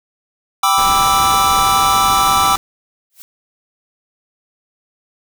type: chord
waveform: square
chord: E minor seventh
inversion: first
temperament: equal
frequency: 784 / 987.8 / 1174.7 / 1318.5 Hz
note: G5 / B5 / D6 / E6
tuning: 0 / 0 / 0 / 0 cents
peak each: -18 / -20 / -16 / -17 dBFS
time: 0.63-2.56 s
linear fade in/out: 5 ms
type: noise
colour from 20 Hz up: pink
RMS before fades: -25 dBFS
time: 0.78-2.57 s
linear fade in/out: 0 ms
type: noise with exponential growth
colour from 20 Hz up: blue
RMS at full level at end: -33 dBFS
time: 3.1-3.22 s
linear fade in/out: 0 ms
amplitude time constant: 26 ms
effects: none

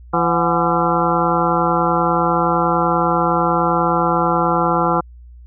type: harmonic tone with a mistuned harmonic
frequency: 169.4 Hz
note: E3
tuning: 48 cents sharp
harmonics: 1 / 2 / 3 / 4 / 5 / 6 / 7 / 8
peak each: -22 / -22 / -22 / -22 / -22 / -22 / -22 / -22 dBFS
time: 0.13-5.01 s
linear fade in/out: 10 ms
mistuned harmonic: 4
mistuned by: +130 cents
effects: added 60 Hz sine -37 dBFS peak until 5.46 s

